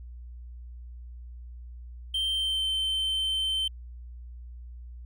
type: tone with pitch glide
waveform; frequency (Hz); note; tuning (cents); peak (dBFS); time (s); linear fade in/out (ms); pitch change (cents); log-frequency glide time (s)
triangle; 3136 to 3096; G7 to G7; 0 to -22; -24; 2.14-3.68; 5; -22; 2.32-2.67
effects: added 60 Hz sine -40 dBFS peak until 5.05 s